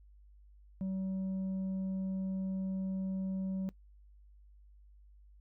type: tone with tanh clipping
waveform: sine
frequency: 190 Hz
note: F#3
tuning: 46 cents sharp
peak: -34 dBFS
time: 0.81-3.69 s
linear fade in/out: 0 ms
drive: 4 dB
effects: noise-tail reverb RT60 0.1 s tail -20 dB re dry + added 50 Hz sine -56 dBFS peak until 5.4 s